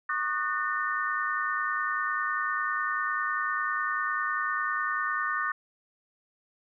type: tone cluster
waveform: sine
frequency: 1108 / 1218 / 1488 / 1813 Hz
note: C#6 / D#6 / F#6 / A#6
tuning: -1 / -37 / +9 / -49 cents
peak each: -35 / -31 / -33 / -31 dBFS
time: 0.09-5.52 s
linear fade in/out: 5 ms
effects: none